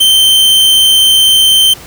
45% pulse tone, 3112 Hz, G7, 13 cents flat, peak -4 dBFS, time 0-1.74 s, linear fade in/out 10 ms, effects pink hiss -32 dBFS RMS until 1.86 s

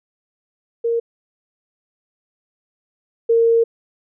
sine tone pair in turn, 464.7 / 460.2 Hz, A#4 / A#4, -5 / -22 cents, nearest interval unison, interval 17 cents, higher first, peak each -16 / -11 dBFS, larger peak second, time 0.84-1 / 3.29-3.64 s, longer second, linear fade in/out 10 ms, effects none

